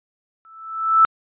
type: tone with exponential growth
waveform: sine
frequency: 1318.5 Hz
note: E6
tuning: in tune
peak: -6 dBFS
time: 0.45-1.05 s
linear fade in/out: 0 ms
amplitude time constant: 130 ms
effects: tanh soft clip ceiling -5 dBFS + resampled to 8000 Hz